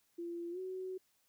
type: tone with pitch glide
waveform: sine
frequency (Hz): 342.4 to 373.4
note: F4 to F#4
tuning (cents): -34 to +16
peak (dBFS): -39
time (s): 0.18-0.98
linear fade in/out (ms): 10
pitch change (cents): +150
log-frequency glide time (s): 0.51-0.59
effects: white hiss -75 dBFS RMS until 1.28 s